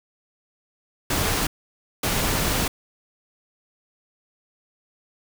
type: noise bursts at uneven times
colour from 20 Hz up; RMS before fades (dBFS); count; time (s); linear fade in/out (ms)
pink; -23; 2; 1.1-1.47 / 2.03-2.68; 5
effects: none